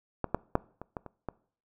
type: clicks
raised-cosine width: 1 ms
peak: -15 / -12 / -9 / -26 / -21 / -28 / -20 dBFS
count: 7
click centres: 0.243 / 0.346 / 0.554 / 0.816 / 0.968 / 1.063 / 1.287 s
effects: noise-tail reverb RT60 0.5 s tail -22 dB re dry